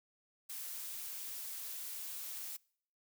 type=noise; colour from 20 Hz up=blue; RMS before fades=-44 dBFS; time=0.49-2.57 s; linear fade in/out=10 ms; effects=noise-tail reverb RT60 0.6 s tail -25 dB re dry